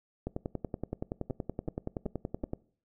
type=two click trains; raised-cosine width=2 ms; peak=-24 / -20 dBFS; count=4 / 25; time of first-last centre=1.3-2.436 / 0.27-2.534 s; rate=2.64 / 10.6 Hz; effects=noise-tail reverb RT60 0.5 s tail -22 dB re dry